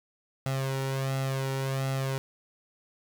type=tone with flanger; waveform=sawtooth; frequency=134.3 Hz; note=C3; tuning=46 cents sharp; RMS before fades=-30 dBFS; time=0.46-2.18 s; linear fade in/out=0 ms; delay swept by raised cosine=1.5 to 2.16 ms; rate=1.4 Hz; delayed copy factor=+0.7; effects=none